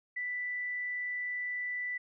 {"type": "tone", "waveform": "sine", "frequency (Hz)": 1979, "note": "B6", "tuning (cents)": 3, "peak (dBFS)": -33, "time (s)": [0.16, 1.98], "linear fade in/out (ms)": 10, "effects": []}